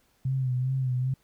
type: tone with vibrato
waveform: sine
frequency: 129.3 Hz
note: C3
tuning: 20 cents flat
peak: -24 dBFS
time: 0.25-1.14 s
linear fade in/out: 5 ms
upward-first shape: sine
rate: 2.5 Hz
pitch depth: 53 cents each way
effects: pink hiss -67 dBFS RMS until 1.23 s